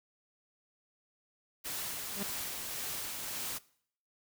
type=noise with tremolo; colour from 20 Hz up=white; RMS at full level=-38 dBFS; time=1.64-3.59 s; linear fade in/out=20 ms; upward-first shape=sine; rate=1.8 Hz; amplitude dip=25%
type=tone with exponential growth; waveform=sawtooth; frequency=200 Hz; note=G3; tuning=35 cents sharp; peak=-29 dBFS; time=2.1-2.23 s; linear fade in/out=5 ms; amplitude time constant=28 ms
effects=noise-tail reverb RT60 0.6 s tail -21 dB re dry

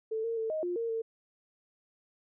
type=tone with pitch steps; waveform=sine; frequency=441.7 / 458.9 / 445.7 / 625 / 353.5 / 460.9 / 451.3 Hz; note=A4 / A#4 / A4 / D#5 / F4 / A#4 / A4; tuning=+7 / -27 / +22 / +8 / +21 / -20 / +44 cents; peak=-30 dBFS; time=0.11-1.02 s; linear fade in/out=10 ms; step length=130 ms; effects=none

